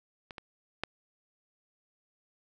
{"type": "clicks", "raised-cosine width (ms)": 0.3, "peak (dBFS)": [-26, -25, -15], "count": 3, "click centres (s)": [0.308, 0.382, 0.836], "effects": []}